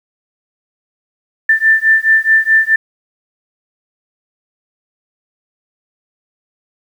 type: beating tone pair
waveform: sine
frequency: 1774 / 1778.7 Hz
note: A6 / A6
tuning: +14 / +18 cents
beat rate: 4.7 Hz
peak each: -11 dBFS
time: 1.49-2.76 s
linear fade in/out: 5 ms
effects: 7-bit

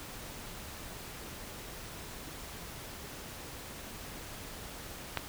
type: click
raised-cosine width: 0.3 ms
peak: -14 dBFS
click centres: 5.173 s
effects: pink hiss -45 dBFS RMS until 5.28 s

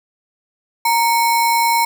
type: tone with sample-and-hold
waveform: sine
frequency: 930 Hz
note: A#5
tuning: 4 cents flat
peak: -12 dBFS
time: 0.85-1.85 s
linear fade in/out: 5 ms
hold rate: 3150 Hz
effects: none

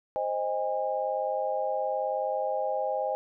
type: chord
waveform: sine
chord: Ab major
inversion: first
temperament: equal with one note detuned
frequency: 523.3 / 622.3 / 813 Hz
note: C5 / Eb5 / Ab5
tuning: 0 / 0 / -37 cents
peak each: -31 dBFS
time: 0.16-3.15 s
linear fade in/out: 0 ms
effects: none

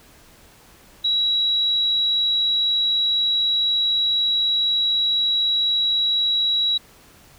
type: tone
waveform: sine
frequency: 3886 Hz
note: B7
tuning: 29 cents flat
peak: -17 dBFS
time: 1.04-6.78 s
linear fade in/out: 10 ms
effects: pink hiss -50 dBFS RMS until 7.38 s

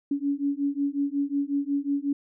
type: beating tone pair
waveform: sine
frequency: 279.9 / 285.4 Hz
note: C#4 / D4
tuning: +17 / -49 cents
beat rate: 5.5 Hz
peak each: -27 / -27 dBFS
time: 0.11-2.13 s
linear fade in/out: 5 ms
effects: none

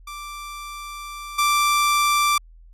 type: tone with level steps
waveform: sawtooth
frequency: 1174.7 Hz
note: D6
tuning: in tune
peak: -29 / -13 dBFS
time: 0.07-2.38 s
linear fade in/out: 5 ms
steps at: 1.38 s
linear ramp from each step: 10 ms
effects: added 41 Hz sine -44 dBFS peak until 2.73 s + resampled to 32000 Hz

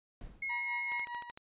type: noise with exponential decay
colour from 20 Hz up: brown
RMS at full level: -45 dBFS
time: 0.21-0.72 s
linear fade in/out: 1 ms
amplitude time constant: 110 ms
type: tone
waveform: sine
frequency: 2164 Hz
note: C#7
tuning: 42 cents flat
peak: -34 dBFS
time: 0.42-1.05 s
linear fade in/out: 5 ms
type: tone with tremolo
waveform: 30% pulse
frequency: 959 Hz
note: A#5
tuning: 49 cents sharp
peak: -34 dBFS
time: 0.49-1.31 s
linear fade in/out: 10 ms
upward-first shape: sine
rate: 4.9 Hz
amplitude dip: 70%
type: click train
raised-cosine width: 0.3 ms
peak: -32 dBFS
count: 7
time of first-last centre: 0.92-1.375 s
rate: 13.2 Hz
effects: resampled to 8000 Hz

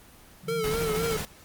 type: band-pass noise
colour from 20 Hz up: white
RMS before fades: -37 dBFS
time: 0.43-1.25 s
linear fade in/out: 20 ms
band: 150 to 180 Hz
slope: 96 dB/octave
type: tone with vibrato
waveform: square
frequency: 445.2 Hz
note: A4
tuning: 20 cents sharp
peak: -27 dBFS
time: 0.48-1.17 s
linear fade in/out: 5 ms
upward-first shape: sine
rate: 3.9 Hz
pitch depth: 70 cents each way
type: noise with tremolo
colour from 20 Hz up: pink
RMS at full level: -32 dBFS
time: 0.64-1.25 s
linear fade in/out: 0 ms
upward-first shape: sine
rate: 13 Hz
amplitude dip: 30%
effects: pink hiss -52 dBFS RMS until 1.44 s + Opus 24 kbps

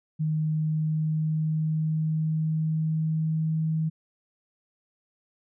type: tone with pitch glide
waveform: sine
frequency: 155.56 to 158.74 Hz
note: D#3 to D#3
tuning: 0 to +35 cents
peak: -23 dBFS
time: 0.19-3.9 s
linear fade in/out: 20 ms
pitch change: +35 cents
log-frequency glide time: 0.5-3.62 s
effects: none

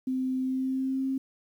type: tone with pitch glide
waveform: sine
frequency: 259.2 to 266.3 Hz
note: C4 to C4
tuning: -16 to +31 cents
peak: -26 dBFS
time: 0.07-1.18 s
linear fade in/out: 5 ms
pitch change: +47 cents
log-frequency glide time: 0.39-1.05 s
effects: 10-bit

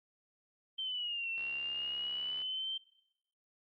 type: exponential two-way sweep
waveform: sine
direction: down then up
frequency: 3136 to 2698 to 3136 Hz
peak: -35 dBFS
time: 0.78-2.78 s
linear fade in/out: 10 ms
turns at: 1.3 s
type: click train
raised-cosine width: 0.3 ms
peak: -37 dBFS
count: 72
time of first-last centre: 1.38-2.418 s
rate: 68.4 Hz
effects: noise-tail reverb RT60 1.0 s tail -26 dB re dry + Opus 48 kbps

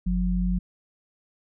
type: tone pair together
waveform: sine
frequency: 47.81 / 180.4 Hz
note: G1 / F#3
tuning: -43 / -44 cents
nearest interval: octave + major seventh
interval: 2299 cents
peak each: -24 dBFS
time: 0.06-0.59 s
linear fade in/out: 10 ms
effects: none

